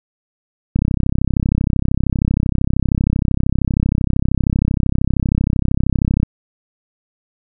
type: click train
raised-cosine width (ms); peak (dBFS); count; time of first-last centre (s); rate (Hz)
5; -3; 181; 0.76-6.231; 32.9
effects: none